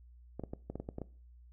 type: clicks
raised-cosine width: 2 ms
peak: -26 dBFS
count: 9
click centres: 0.396 / 0.437 / 0.535 / 0.7 / 0.756 / 0.8 / 0.889 / 0.984 / 1.017 s
effects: noise-tail reverb RT60 0.4 s tail -20 dB re dry + added 60 Hz sine -54 dBFS peak until 1.52 s